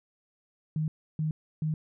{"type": "tone bursts", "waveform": "sine", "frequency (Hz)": 155.56, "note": "D#3", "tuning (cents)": 0, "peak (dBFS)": -26, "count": 3, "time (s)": [0.76, 1.74], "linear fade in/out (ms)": 2, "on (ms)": 120, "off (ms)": 310, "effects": []}